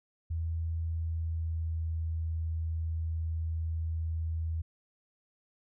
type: tone with pitch glide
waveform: sine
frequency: 82 to 81.15 Hz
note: E2 to E2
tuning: -9 to -27 cents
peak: -30 dBFS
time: 0.3-4.62 s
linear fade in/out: 10 ms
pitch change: -18 cents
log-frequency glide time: 0.88-1.85 s
effects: none